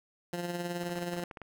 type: tone with tremolo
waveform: 15% pulse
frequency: 174.61 Hz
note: F3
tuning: in tune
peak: -25 dBFS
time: 0.33-1.24 s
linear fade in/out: 2 ms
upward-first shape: triangle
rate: 19 Hz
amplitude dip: 55%
type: clicks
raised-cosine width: 0.5 ms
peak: -29 dBFS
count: 12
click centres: 0.835 / 0.894 / 0.957 / 0.987 / 1.025 / 1.136 / 1.166 / 1.197 / 1.239 / 1.312 / 1.372 / 1.417 s
effects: none